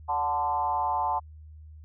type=tone with frequency modulation; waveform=sine; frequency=880 Hz; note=A5; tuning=in tune; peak=-24 dBFS; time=0.08-1.2 s; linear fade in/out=20 ms; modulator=150 Hz; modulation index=1.1; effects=added 77 Hz sine -44 dBFS peak until 1.84 s